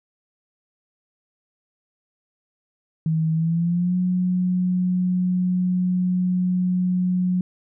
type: tone with pitch glide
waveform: sine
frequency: 160 to 181.68 Hz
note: D#3 to F#3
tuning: +49 to -31 cents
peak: -18 dBFS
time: 3.06-7.41 s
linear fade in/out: 2 ms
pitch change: +220 cents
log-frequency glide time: 3.33-3.96 s
effects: none